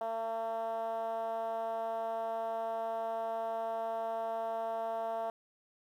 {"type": "tone with band-pass filter", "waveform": "10% pulse", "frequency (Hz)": 226, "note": "A3", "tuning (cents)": 47, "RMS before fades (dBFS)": -36, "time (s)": [0.01, 5.3], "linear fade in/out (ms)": 2, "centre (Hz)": 720, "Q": 4.3, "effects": ["11-bit"]}